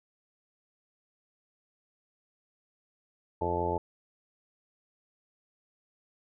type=harmonic tone; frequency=87 Hz; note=F2; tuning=6 cents flat; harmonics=1 / 2 / 3 / 4 / 5 / 6 / 7 / 8 / 9 / 10; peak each=-36 / -41 / -43 / -36 / -34 / -38 / -37 / -43 / -44 / -32 dBFS; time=3.41-3.78 s; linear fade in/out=5 ms; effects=none